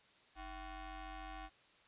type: ring-modulated tone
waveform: sawtooth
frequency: 360 Hz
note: F#4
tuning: 47 cents flat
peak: -39 dBFS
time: 0.35-1.5 s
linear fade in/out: 50 ms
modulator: 407 Hz
effects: white hiss -67 dBFS RMS until 1.87 s + resampled to 8000 Hz